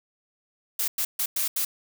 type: noise bursts at uneven times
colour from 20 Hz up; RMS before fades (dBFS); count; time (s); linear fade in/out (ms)
blue; -26; 5; 0.79-0.88 / 0.98-1.05 / 1.19-1.26 / 1.36-1.48 / 1.56-1.65; 5
effects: none